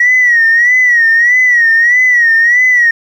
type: tone with vibrato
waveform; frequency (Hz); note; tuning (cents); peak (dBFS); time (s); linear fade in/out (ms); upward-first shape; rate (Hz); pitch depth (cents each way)
sine; 1912; A#6; +43; -4; 0-2.91; 5; sine; 1.6; 94
effects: tanh soft clip ceiling -1 dBFS + 7-bit